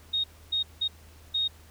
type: tone bursts at uneven times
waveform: sine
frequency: 3729 Hz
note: A#7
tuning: in tune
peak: -24 dBFS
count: 4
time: 0.13-0.24 / 0.52-0.63 / 0.81-0.88 / 1.34-1.48 s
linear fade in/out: 10 ms
effects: added 79 Hz sine -51 dBFS peak until 1.7 s + pink hiss -56 dBFS RMS until 1.7 s